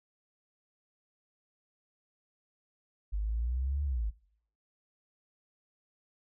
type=exponential two-way sweep; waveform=sine; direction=up then down; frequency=49.29 to 73.42 to 49.29 Hz; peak=-29 dBFS; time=3.12-4.11 s; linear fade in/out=20 ms; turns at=3.84 s; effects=noise-tail reverb RT60 0.7 s tail -24 dB re dry